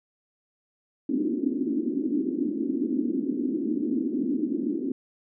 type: band-pass noise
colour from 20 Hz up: white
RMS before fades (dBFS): -27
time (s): 1.09-4.92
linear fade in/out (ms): 5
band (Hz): 240 to 320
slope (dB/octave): 48
effects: none